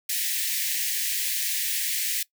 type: high-pass noise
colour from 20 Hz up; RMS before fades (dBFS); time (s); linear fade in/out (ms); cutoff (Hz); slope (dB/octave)
white; -27; 0.09-2.23; 5; 1700; 96
effects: noise-tail reverb RT60 0.1 s tail -20 dB re dry